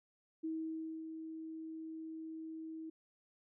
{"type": "tone with ADSR envelope", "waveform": "sine", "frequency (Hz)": 320.3, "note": "E4", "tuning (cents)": -50, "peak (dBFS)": -36, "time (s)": [0.43, 2.9], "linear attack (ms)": 17, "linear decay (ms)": 590, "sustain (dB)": -7, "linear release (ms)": 7, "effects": []}